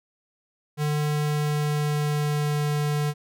square tone with pitch glide, 149.4 to 147.94 Hz, D3 to D3, +30 to +13 cents, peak -23 dBFS, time 0.77-3.14 s, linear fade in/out 50 ms, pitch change -17 cents, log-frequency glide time 1.06-2.66 s, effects none

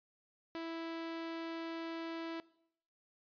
sawtooth tone, 329.6 Hz, E4, in tune, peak -36 dBFS, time 0.55-2.4 s, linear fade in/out 0 ms, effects noise-tail reverb RT60 0.7 s tail -21 dB re dry + resampled to 11025 Hz

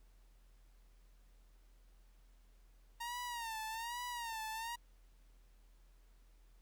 sawtooth tone with vibrato, 926 Hz, A#5, 12 cents flat, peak -37 dBFS, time 3-4.76 s, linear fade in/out 10 ms, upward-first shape sine, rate 1.2 Hz, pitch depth 100 cents each way, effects added 41 Hz sine -61 dBFS peak until 6.61 s + pink hiss -75 dBFS RMS until 6.61 s

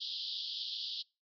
pink band-pass noise, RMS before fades -40 dBFS, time 0-1.03 s, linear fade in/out 20 ms, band 3100 to 5000 Hz, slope 96 dB/octave, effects noise-tail reverb RT60 0.3 s tail -26 dB re dry

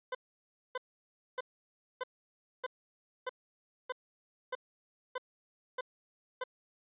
20% pulse tone bursts, 508 Hz, B4, 49 cents sharp, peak -29 dBFS, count 11, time 0.12-6.439 s, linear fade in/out 5 ms, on 29 ms, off 600 ms, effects resampled to 8000 Hz

